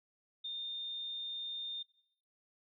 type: tone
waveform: sine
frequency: 3631 Hz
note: A#7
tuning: 46 cents flat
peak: -38 dBFS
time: 0.44-1.83 s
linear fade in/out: 10 ms
effects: noise-tail reverb RT60 0.8 s tail -20 dB re dry